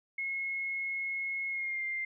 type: tone with pitch glide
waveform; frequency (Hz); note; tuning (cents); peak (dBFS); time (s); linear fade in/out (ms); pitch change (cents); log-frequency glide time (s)
sine; 2170 to 2099; C#7 to C7; -37 to +5; -32; 0.18-2.05; 5; -58; 1.49-1.85
effects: none